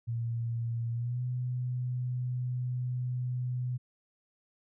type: tone with pitch glide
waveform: sine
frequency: 116.54 to 124.9 Hz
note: A#2 to B2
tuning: 0 to +20 cents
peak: -30 dBFS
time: 0.07-3.78 s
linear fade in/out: 20 ms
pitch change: +120 cents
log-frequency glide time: 0.92-1.22 s
effects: none